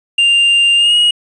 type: tone with pitch glide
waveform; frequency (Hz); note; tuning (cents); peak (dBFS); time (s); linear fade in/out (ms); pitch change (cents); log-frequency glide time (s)
triangle; 2794 to 2888; F7 to F#7; 0 to -43; -6; 0.18-1.11; 5; +57; 0.76-0.96
effects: resampled to 24000 Hz + 7-bit